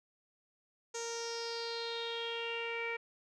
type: tone with low-pass filter sweep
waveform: sawtooth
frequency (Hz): 463.9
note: A#4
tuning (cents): -8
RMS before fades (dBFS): -39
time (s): 0.94-2.97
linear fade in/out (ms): 10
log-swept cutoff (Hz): 6700 to 2200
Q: 6.6
effects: none